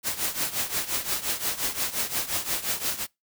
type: noise with tremolo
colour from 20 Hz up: white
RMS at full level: -25 dBFS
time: 0.03-3.07 s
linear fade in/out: 50 ms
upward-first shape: triangle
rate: 5.7 Hz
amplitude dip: 85%
effects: noise-tail reverb RT60 0.2 s tail -25 dB re dry